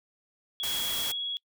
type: tone with vibrato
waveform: sine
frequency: 3333 Hz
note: G#7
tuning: 5 cents sharp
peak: -30 dBFS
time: 0.6-1.37 s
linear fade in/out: 0 ms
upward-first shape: sine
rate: 20 Hz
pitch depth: 13 cents each way
type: noise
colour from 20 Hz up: white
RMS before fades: -34 dBFS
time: 0.63-1.12 s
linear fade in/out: 5 ms
effects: noise-tail reverb RT60 0.1 s tail -25 dB re dry